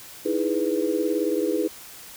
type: chord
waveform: sine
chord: E major seventh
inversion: third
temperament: equal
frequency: 311.1 / 329.6 / 415.3 / 493.9 Hz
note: D#4 / E4 / G#4 / B4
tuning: 0 / 0 / 0 / 0 cents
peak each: -27 / -27 / -26 / -27 dBFS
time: 0.25-1.68 s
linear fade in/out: 10 ms
effects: white hiss -43 dBFS RMS until 2.16 s